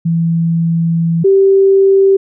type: tone pair in turn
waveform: sine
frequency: 166.3 / 389.3 Hz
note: E3 / G4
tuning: +16 / -12 cents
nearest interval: octave + minor third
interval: 1472 cents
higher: second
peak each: -10 / -5 dBFS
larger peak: second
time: 0.05-1.24 / 1.24-2.17 s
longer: first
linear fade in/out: 10 ms
effects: none